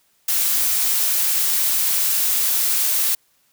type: noise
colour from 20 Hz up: blue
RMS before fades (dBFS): -19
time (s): 0.28-3.15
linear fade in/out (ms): 5
effects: white hiss -62 dBFS RMS until 3.52 s